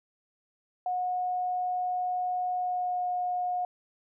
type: tone with pitch glide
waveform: sine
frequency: 727 to 721.1 Hz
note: F#5 to F#5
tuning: -31 to -45 cents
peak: -27 dBFS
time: 0.86-3.65 s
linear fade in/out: 2 ms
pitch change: -14 cents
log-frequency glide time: 2.54-3.07 s
effects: none